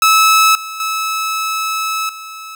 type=tone with level steps; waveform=sawtooth; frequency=1300 Hz; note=E6; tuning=24 cents flat; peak=-4 / -21 / -13 / -25 dBFS; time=0.02-2.55 s; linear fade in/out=2 ms; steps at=0.55 / 0.8 / 2.09 s; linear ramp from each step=2 ms; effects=none